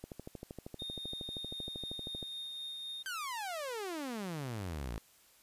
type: click train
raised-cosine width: 2 ms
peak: -30 dBFS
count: 29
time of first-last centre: 0.04-2.228 s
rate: 12.8 Hz
type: tone with tremolo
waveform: triangle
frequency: 3679 Hz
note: A#7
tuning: 24 cents flat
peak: -38 dBFS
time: 0.79-3.03 s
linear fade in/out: 10 ms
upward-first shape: triangle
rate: 3.9 Hz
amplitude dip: 25%
type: exponential sweep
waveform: sawtooth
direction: down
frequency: 1588 to 52 Hz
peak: -34 dBFS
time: 3.06-4.98 s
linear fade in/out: 0 ms
effects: white hiss -64 dBFS RMS until 5.42 s + resampled to 32000 Hz